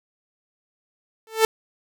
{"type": "tone with exponential growth", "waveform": "sawtooth", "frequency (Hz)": 443.1, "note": "A4", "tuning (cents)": 12, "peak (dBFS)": -7, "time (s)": [1.27, 1.45], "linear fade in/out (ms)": 1, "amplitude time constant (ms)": 38, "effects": []}